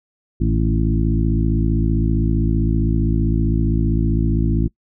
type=harmonic tone with a mistuned harmonic; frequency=55.4 Hz; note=A1; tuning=13 cents sharp; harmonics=1 / 2 / 3 / 4 / 5 / 6; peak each=-18 / -21 / -23 / -24 / -25 / -26 dBFS; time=0.4-4.68 s; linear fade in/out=10 ms; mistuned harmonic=3; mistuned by=-50 cents; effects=noise-tail reverb RT60 0.1 s tail -24 dB re dry